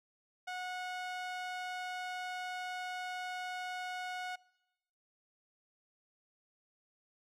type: tone with band-pass filter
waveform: sawtooth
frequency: 731 Hz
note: F#5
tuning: 21 cents flat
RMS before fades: -41 dBFS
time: 0.47-4.36 s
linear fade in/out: 10 ms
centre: 1600 Hz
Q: 0.57
effects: noise-tail reverb RT60 1.0 s tail -23 dB re dry